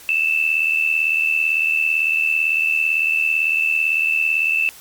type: tone with amplitude modulation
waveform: sine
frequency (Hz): 2646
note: E7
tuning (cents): +6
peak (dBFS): -12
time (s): 0.09-4.69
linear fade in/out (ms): 0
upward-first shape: sine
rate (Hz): 77.9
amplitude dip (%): 70
effects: white hiss -42 dBFS RMS until 4.8 s + MP3 96 kbps